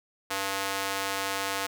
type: tone with high-pass filter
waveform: square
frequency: 97.7 Hz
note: G2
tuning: 5 cents flat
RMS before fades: -31 dBFS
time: 0.3-1.67 s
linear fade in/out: 10 ms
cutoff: 760 Hz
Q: 0.63
effects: none